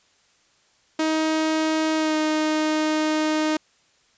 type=tone with pitch glide; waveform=sawtooth; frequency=315.2 to 309.6 Hz; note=D#4 to D#4; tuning=+23 to -9 cents; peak=-16 dBFS; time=0.99-3.57 s; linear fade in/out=5 ms; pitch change=-32 cents; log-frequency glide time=1.96-2.16 s; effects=white hiss -61 dBFS RMS until 4.17 s + resampled to 16000 Hz